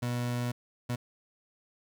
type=tone bursts at uneven times; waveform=30% pulse; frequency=121.8 Hz; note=B2; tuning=24 cents flat; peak=-27 dBFS; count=2; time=0.02-0.52 / 0.89-0.96 s; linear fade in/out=10 ms; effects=11-bit